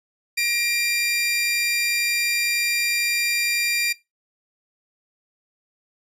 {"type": "tone pair together", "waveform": "sawtooth", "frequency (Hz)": [1891.4, 2383], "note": ["A#6", "D7"], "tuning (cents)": [25, 25], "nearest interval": "major third", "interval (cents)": 400, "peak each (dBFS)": [-27, -17], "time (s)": [0.37, 3.93], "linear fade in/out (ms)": 10, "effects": ["noise-tail reverb RT60 0.2 s tail -18 dB re dry", "resampled to 32000 Hz"]}